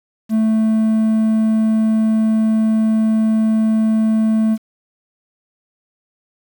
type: tone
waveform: triangle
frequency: 220 Hz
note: A3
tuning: in tune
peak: -10 dBFS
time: 0.29-4.58 s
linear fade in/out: 50 ms
effects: 7-bit